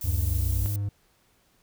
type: noise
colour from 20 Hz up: violet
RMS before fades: -36 dBFS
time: 0.01-0.76 s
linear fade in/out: 2 ms
type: linear sweep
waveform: sine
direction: down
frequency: 77.78 to 60 Hz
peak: -25 dBFS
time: 0.04-0.66 s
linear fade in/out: 0 ms
type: tone with pitch glide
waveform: triangle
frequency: 94.9 to 101.13 Hz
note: F#2 to G#2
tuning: +44 to -46 cents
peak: -24 dBFS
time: 0.05-0.89 s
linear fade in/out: 5 ms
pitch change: +110 cents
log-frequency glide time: 0.59-0.67 s
effects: pink hiss -65 dBFS RMS until 1.62 s